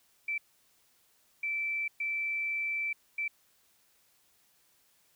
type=tone bursts at uneven times; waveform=sine; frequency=2328 Hz; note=D7; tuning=16 cents flat; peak=-30 dBFS; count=4; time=0.28-0.38 / 1.43-1.88 / 2-2.93 / 3.18-3.28 s; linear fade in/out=5 ms; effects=white hiss -68 dBFS RMS until 5.15 s